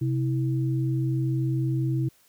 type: tone pair together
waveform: sine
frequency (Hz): 130.81 / 325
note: C3 / E4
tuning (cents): 0 / -24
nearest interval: octave + major third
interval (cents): 1576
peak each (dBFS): -23 / -30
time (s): 0.01-2.09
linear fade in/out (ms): 10
effects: white hiss -61 dBFS RMS until 2.28 s